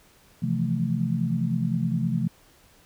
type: chord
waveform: sine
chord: F major seventh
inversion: second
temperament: equal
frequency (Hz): 130.81 / 164.81 / 174.61 / 220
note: C3 / E3 / F3 / A3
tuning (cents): 0 / 0 / 0 / 0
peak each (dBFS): -28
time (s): 0.42-2.28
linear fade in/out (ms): 10
effects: pink hiss -57 dBFS RMS until 2.85 s